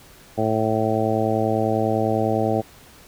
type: harmonic tone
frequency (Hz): 110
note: A2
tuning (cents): 0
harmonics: 1 / 2 / 3 / 4 / 5 / 6 / 7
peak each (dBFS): -26 / -26 / -26 / -26 / -26 / -26 / -26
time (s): 0.37-2.62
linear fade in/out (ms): 20
effects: pink hiss -48 dBFS RMS until 3.07 s